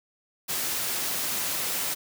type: high-pass noise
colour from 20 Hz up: white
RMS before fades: -29 dBFS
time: 0.48-1.95 s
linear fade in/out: 20 ms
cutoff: 100 Hz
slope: 12 dB/octave
effects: none